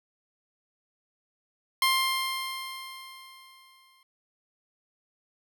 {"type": "tone with exponential decay", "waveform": "15% pulse", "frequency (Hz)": 1056, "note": "C6", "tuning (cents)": 16, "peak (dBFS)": -14, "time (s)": [1.82, 4.03], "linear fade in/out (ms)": 2, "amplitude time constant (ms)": 480, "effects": []}